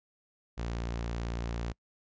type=tone; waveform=sawtooth; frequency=58 Hz; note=A#1; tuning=8 cents flat; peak=-29 dBFS; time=0.57-1.73 s; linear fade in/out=20 ms; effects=noise-tail reverb RT60 0.1 s tail -26 dB re dry + resampled to 16000 Hz